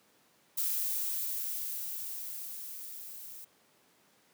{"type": "noise with level ramp", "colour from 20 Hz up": "violet", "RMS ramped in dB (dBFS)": [-31, -47], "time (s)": [0.57, 3.45], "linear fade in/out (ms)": 10, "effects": ["pink hiss -66 dBFS RMS until 4.33 s", "high-pass 200 Hz 12 dB/octave"]}